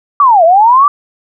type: linear two-way sweep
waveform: sine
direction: down then up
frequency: 1184 to 635 to 1184 Hz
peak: -3 dBFS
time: 0.2-0.88 s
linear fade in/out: 2 ms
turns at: 0.44 s
effects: none